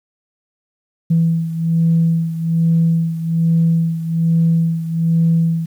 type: beating tone pair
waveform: sine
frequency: 164.81 / 166.01 Hz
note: E3 / E3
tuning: 0 / +13 cents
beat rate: 1.2 Hz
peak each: -13 / -18 dBFS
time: 1.1-5.66 s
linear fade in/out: 10 ms
effects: tanh soft clip ceiling -6 dBFS + 8-bit